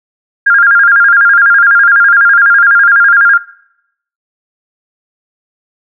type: tone with vibrato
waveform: sine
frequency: 1505 Hz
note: F#6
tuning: 29 cents sharp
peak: -3 dBFS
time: 0.46-3.38 s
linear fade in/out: 10 ms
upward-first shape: square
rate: 12 Hz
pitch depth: 130 cents each way
effects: noise-tail reverb RT60 0.8 s tail -21 dB re dry